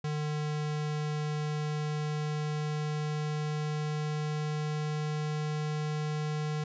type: tone with pitch glide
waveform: square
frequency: 150.7 to 151.66 Hz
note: D3 to D#3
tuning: +45 to -44 cents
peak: -31 dBFS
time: 0.04-6.64 s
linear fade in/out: 5 ms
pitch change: +11 cents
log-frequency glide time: 1.24-5.46 s
effects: resampled to 16000 Hz